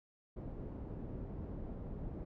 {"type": "low-pass noise", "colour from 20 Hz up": "pink", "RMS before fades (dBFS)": -44, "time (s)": [0.36, 2.25], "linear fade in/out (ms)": 10, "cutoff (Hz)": 420, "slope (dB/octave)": 12, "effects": []}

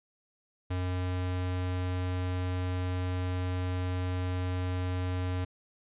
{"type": "tone", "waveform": "square", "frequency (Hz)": 91, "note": "F#2", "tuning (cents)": -28, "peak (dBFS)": -30, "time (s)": [0.7, 5.45], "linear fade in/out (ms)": 10, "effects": ["resampled to 8000 Hz"]}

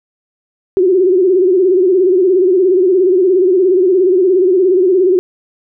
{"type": "tone with vibrato", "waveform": "sine", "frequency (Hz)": 370, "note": "F#4", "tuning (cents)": 0, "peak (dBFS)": -7, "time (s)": [0.77, 5.19], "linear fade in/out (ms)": 0, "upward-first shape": "sine", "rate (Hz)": 17, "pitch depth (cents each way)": 100, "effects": []}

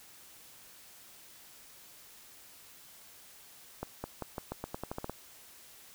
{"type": "accelerating click train", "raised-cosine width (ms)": 1, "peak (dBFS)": -22, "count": 12, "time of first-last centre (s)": [3.83, 5.096], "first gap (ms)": 210, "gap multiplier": 0.87, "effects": ["white hiss -55 dBFS RMS until 5.94 s"]}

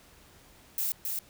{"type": "noise with echo", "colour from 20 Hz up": "violet", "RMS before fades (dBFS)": -30, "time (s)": [0.78, 0.92], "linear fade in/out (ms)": 0, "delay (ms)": 270, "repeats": 1, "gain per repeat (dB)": -3, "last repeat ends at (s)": 1.19, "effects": ["pink hiss -57 dBFS RMS until 1.29 s"]}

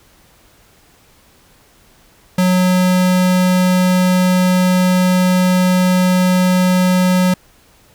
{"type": "tone", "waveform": "square", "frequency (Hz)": 182.9, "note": "F#3", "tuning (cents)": -20, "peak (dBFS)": -11, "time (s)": [2.38, 7.34], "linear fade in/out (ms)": 5, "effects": ["pink hiss -50 dBFS RMS until 7.94 s"]}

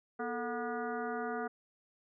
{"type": "harmonic tone with a mistuned harmonic", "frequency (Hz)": 241.8, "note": "B3", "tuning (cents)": -36, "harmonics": [1, 2, 3, 4, 5, 6, 7, 8], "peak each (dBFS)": [-41, -39, -40, -51, -44, -43, -54, -54], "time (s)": [0.19, 1.48], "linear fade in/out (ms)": 10, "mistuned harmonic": 2, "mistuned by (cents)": -150, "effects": []}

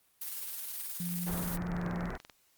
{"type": "noise with tremolo", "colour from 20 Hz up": "blue", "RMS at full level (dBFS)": -38, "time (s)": [0.21, 1.57], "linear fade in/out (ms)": 10, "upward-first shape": "square", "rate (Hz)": 19, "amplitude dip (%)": 30}
{"type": "tone", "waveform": "sine", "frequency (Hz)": 175.2, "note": "F3", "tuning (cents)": 6, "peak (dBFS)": -34, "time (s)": [1, 2.09], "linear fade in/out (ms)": 2}
{"type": "click train", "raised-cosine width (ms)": 0.2, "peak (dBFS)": -31, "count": 26, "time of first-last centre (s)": [1.09, 2.298], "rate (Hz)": 20.7}
{"type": "low-pass noise", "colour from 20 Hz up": "pink", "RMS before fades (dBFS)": -39, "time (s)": [1.26, 2.18], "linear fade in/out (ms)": 20, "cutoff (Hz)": 2000, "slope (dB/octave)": 48}
{"effects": ["white hiss -69 dBFS RMS until 2.57 s", "Opus 32 kbps"]}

